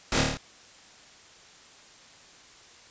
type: noise with echo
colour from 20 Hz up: pink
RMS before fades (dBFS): -25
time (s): 0.12-0.21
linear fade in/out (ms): 2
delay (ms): 27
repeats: 6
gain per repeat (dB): -2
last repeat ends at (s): 0.372
effects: white hiss -52 dBFS RMS until 2.9 s + resampled to 16000 Hz